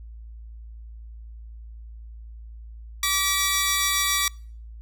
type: tone pair together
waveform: 10% pulse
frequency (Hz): 1155 / 1927.4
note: D6 / B6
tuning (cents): -29 / -43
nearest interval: major sixth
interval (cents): 886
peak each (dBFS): -15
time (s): 3.03-4.28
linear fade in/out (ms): 2
effects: noise-tail reverb RT60 0.5 s tail -26 dB re dry + added 56 Hz sine -38 dBFS peak until 4.81 s